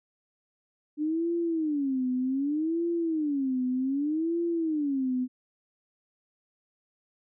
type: tone with vibrato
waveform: sine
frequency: 293.7 Hz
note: D4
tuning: in tune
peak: -25 dBFS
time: 0.97-5.28 s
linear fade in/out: 50 ms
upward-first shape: sine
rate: 0.65 Hz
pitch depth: 260 cents each way
effects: none